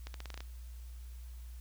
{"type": "accelerating click train", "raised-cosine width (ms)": 0.2, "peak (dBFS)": -27, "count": 8, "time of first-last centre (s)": [0.07, 0.405], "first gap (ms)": 72, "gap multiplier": 0.86, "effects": ["added 60 Hz sine -44 dBFS peak until 1.6 s", "white hiss -63 dBFS RMS until 1.6 s"]}